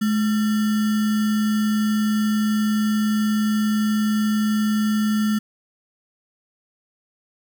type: tone with sample-and-hold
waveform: sine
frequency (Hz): 213.5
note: G#3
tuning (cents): +48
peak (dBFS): -17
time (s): 0.01-5.39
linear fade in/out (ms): 10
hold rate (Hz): 1575
effects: none